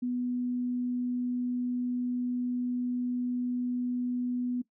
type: tone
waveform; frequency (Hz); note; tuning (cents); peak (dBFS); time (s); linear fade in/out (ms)
sine; 246.9; B3; 0; -28; 0.02-4.62; 10
effects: noise-tail reverb RT60 0.1 s tail -18 dB re dry